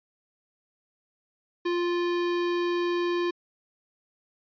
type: tone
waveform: square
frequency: 349.2 Hz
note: F4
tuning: in tune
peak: -25 dBFS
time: 1.65-3.31 s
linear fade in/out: 10 ms
effects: resampled to 11025 Hz